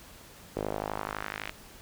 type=tone with band-pass filter sweep; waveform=sawtooth; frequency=51.91 Hz; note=G#1; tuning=in tune; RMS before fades=-36 dBFS; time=0.56-1.51 s; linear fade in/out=5 ms; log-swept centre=460 to 2500 Hz; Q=1.7; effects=pink hiss -51 dBFS RMS until 1.81 s